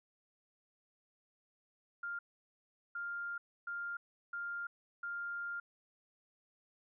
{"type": "tone bursts at uneven times", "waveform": "sine", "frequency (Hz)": 1400, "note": "F6", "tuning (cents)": 4, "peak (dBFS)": -38, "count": 5, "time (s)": [[2.03, 2.19], [2.95, 3.38], [3.67, 3.97], [4.33, 4.67], [5.03, 5.6]], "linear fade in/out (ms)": 5, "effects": []}